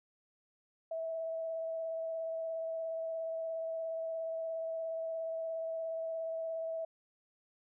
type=tone with vibrato; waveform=sine; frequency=652 Hz; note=E5; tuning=19 cents flat; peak=-35 dBFS; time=0.91-6.85 s; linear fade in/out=5 ms; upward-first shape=square; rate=17 Hz; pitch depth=10 cents each way; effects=none